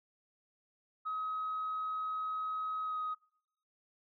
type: tone with pitch glide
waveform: sine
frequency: 1270 to 1256.1 Hz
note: D#6 to D#6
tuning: +35 to +16 cents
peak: -33 dBFS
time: 1.05-3.15 s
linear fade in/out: 20 ms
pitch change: -19 cents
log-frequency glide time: 2.83-2.98 s
effects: noise-tail reverb RT60 0.8 s tail -26 dB re dry + tanh soft clip ceiling -30 dBFS